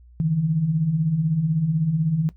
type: beating tone pair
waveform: sine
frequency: 144.9 / 160.9 Hz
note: D3 / E3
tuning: -23 / -42 cents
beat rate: 16 Hz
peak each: -26 / -19 dBFS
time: 0.2-2.29 s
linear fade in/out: 0 ms
effects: noise-tail reverb RT60 0.1 s tail -17 dB re dry + added 60 Hz sine -46 dBFS peak until 2.36 s